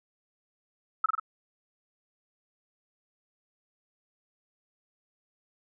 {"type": "tone with echo", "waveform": "sine", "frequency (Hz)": 1300, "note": "E6", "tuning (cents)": -24, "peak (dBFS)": -19, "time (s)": [1.04, 1.06], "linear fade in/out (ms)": 5, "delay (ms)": 46, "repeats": 3, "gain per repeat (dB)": -3, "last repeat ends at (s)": 1.198, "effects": []}